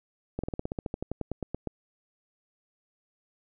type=slowing click train; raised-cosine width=2 ms; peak=-18 dBFS; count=17; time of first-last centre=0.39-1.673 s; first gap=46 ms; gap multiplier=1.07; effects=none